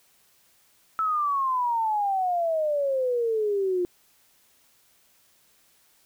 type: exponential sweep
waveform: sine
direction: down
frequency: 1318.5 to 350.9 Hz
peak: -22 dBFS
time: 0.99-3.85 s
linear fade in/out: 0 ms
effects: white hiss -62 dBFS RMS until 6.05 s